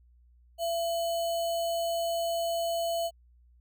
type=tone with sample-and-hold; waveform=sine; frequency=675 Hz; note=E5; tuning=41 cents sharp; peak=-27 dBFS; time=0.58-3.11 s; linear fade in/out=50 ms; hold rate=3675 Hz; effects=added 60 Hz sine -57 dBFS peak until 3.6 s